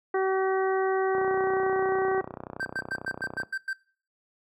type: harmonic tone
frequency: 381.2 Hz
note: G4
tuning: 48 cents flat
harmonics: 1 / 2 / 3 / 4 / 5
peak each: -24 / -30 / -34 / -36 / -38 dBFS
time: 0.14-2.21 s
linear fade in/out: 5 ms
type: click train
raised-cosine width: 1 ms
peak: -22 dBFS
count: 72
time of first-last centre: 1.15-3.433 s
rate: 31.1 Hz
type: tone bursts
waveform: triangle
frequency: 1562 Hz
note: G6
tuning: 7 cents flat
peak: -26 dBFS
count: 8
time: 2.6-3.732 s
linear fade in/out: 5 ms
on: 54 ms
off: 100 ms
effects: noise-tail reverb RT60 0.4 s tail -20 dB re dry + high-pass 100 Hz 12 dB/octave